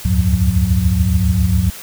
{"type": "tone cluster", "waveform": "sine", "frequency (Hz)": [70.6, 77.9, 91.3, 105, 181], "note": ["C#2", "D#2", "F#2", "G#2", "F#3"], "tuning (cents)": [32, 3, -23, 19, -38], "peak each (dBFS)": -18, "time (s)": [0.05, 1.7], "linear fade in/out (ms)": 5, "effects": ["white hiss -33 dBFS RMS until 1.82 s"]}